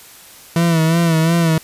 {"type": "tone with vibrato", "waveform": "40% pulse", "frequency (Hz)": 164.81, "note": "E3", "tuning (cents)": 0, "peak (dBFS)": -11, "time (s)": [0.56, 1.58], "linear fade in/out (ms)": 2, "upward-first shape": "sine", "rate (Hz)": 2.8, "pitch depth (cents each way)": 58, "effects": ["white hiss -41 dBFS RMS until 1.63 s", "resampled to 32000 Hz"]}